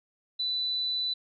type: tone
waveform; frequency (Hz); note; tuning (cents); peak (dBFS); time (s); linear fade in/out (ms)
sine; 3984; B7; +14; -27; 0.39-1.14; 10
effects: none